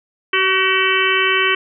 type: harmonic tone with a mistuned harmonic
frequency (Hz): 380.1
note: F#4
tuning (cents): +47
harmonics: 1 / 3 / 4 / 5 / 6 / 7 / 8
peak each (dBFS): -21 / -21 / -21 / -21 / -21 / -21 / -21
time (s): 0.33-1.55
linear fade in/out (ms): 5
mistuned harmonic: 3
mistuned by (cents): -16
effects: none